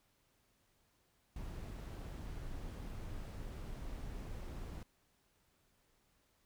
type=noise; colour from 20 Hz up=brown; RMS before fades=-45 dBFS; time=1.36-4.83 s; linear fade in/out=2 ms; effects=pink hiss -75 dBFS RMS until 6.45 s